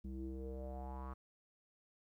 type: tone with low-pass filter sweep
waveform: square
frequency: 65.41 Hz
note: C2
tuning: in tune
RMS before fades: -45 dBFS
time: 0.04-1.14 s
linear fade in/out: 10 ms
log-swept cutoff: 250 to 1200 Hz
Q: 5.7
effects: 13-bit